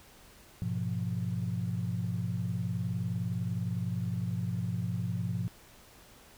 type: chord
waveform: sine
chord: F diminished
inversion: first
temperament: equal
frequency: 103.83 / 123.47 / 174.61 Hz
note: Ab2 / Cb3 / F3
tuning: 0 / 0 / 0 cents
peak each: -34 dBFS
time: 0.62-5.48 s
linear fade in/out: 0 ms
effects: tanh soft clip ceiling -21 dBFS + pink hiss -56 dBFS RMS until 6.37 s